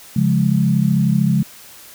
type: chord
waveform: sine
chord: Db major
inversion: none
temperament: equal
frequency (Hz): 138.59 / 174.61 / 207.7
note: Db3 / F3 / Ab3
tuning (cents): 0 / 0 / 0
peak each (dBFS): -17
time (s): 0.16-1.43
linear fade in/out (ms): 5
effects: white hiss -41 dBFS RMS until 1.94 s